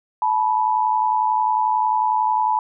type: tone pair together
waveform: sine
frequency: 868 / 979.1 Hz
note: A5 / B5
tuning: -24 / -15 cents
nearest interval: major second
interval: 209 cents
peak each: -19 dBFS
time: 0.22-2.59 s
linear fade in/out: 2 ms
effects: none